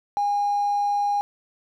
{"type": "tone with hard clipping", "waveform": "triangle", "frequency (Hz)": 816, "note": "G#5", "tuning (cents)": -31, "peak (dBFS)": -20, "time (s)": [0.17, 1.21], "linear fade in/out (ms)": 0, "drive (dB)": 3, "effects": []}